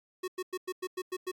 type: tone bursts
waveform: square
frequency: 368.4 Hz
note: F#4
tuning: 7 cents flat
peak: -33 dBFS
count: 8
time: 0.23-1.316 s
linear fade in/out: 10 ms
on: 50 ms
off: 98 ms
effects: AAC 64 kbps